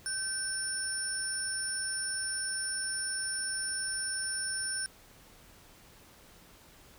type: tone cluster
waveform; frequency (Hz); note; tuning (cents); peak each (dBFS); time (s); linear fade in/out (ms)
sine; 1543 / 5390 / 9580; G6 / E8 / D9; -28 / +38 / +33; -37 / -37 / -34; 0.06-4.86; 0
effects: tanh soft clip ceiling -22 dBFS + pink hiss -57 dBFS RMS until 6.98 s